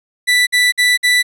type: tone bursts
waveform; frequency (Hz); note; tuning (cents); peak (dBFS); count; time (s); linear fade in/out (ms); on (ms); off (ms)
30% pulse; 1975.5; B6; 0; -7; 4; 0.27-1.229; 20; 200; 53
effects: low-pass 12000 Hz 12 dB/octave